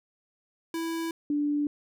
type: tone pair in turn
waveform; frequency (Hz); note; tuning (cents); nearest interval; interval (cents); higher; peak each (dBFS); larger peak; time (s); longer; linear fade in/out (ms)
square / sine; 329.6 / 292.6; E4 / D4; 0 / -6; major second; 206; first; -30 / -24; second; 0.74-1.11 / 1.3-1.67; neither; 2
effects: none